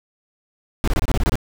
brown noise bursts, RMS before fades -17 dBFS, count 9, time 0.84-1.355 s, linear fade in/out 0 ms, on 35 ms, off 25 ms, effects none

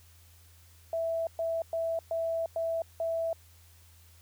sine tone bursts at uneven times, 659.3 Hz, E5, in tune, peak -28 dBFS, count 6, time 0.93-1.27 / 1.39-1.62 / 1.73-1.99 / 2.11-2.46 / 2.56-2.82 / 3-3.33 s, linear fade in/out 2 ms, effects added 84 Hz sine -56 dBFS peak until 4.21 s + white hiss -61 dBFS RMS until 4.21 s

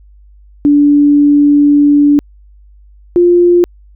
sine tone pair in turn, 290 / 350.5 Hz, D4 / F4, -22 / +6 cents, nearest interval minor third, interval 328 cents, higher second, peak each -4 dBFS, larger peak neither, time 0.65-2.19 / 3.16-3.64 s, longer first, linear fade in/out 0 ms, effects added 50 Hz sine -38 dBFS peak until 3.95 s

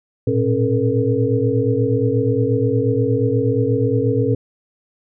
sine tone cluster, 111.9 / 120.3 / 271.7 / 431 / 476.8 Hz, A2 / B2 / C#4 / A4 / A#4, +30 / -45 / -35 / -36 / +39 cents, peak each -21 dBFS, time 0.27-4.35 s, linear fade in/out 5 ms, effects none

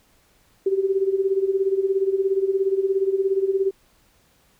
sine tone with tremolo, 387.5 Hz, G4, 20 cents flat, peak -15 dBFS, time 0.66-3.71 s, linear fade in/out 5 ms, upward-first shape sine, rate 17 Hz, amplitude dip 75%, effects pink hiss -60 dBFS RMS until 4.59 s

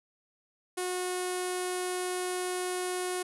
sawtooth tone with low-pass filter, 363.6 Hz, F#4, 30 cents flat, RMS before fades -33 dBFS, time 0.77-3.23 s, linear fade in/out 10 ms, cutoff 10000 Hz, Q 4.2, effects none

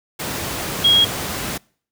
sine tone in noise, 3283 Hz, G#7, 21 cents flat, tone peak -10 dBFS, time 0.84-1.05 s, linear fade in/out 10 ms, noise pink, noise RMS -25 dBFS, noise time 0.19-1.58 s, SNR +12 dB, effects noise-tail reverb RT60 0.5 s tail -26 dB re dry + high-pass 80 Hz 12 dB/octave

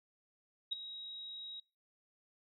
sine tone with ADSR envelope, 3813 Hz, A#7, 38 cents sharp, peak -31 dBFS, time 0.71-1.6 s, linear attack 14 ms, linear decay 15 ms, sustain -13 dB, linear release 4 ms, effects noise-tail reverb RT60 0.3 s tail -26 dB re dry

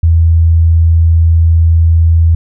sine tone, 82.41 Hz, E2, in tune, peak -4 dBFS, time 0.03-2.35 s, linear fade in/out 5 ms, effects none

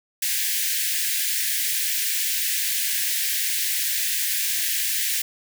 white high-pass noise, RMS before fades -24 dBFS, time 0.22-5.22 s, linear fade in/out 5 ms, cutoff 1600 Hz, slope 96 dB/octave, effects none

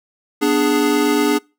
square chord, G# diminished, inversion first, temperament equal with one note detuned, 246.9 / 295.4 / 415.3 Hz, B3 / D4 / G#4, 0 / +10 / 0 cents, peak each -22 / -17 / -19 dBFS, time 0.41-1.39 s, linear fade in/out 20 ms, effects noise-tail reverb RT60 0.3 s tail -26 dB re dry

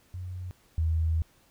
sine tone pair in turn, 91 / 80.65 Hz, F#2 / E2, -28 / -37 cents, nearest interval major second, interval 209 cents, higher first, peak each -34 / -23 dBFS, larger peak second, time 0.14-0.51 / 0.78-1.22 s, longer second, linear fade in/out 0 ms, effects pink hiss -63 dBFS RMS until 1.5 s

